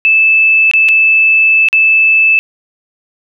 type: tone with dropouts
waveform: sine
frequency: 2626 Hz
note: E7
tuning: 7 cents flat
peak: -5 dBFS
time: 0.05-2.39 s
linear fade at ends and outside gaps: 0 ms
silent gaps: 0.713-0.736 / 0.886-0.889 / 1.686-1.729 s
effects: none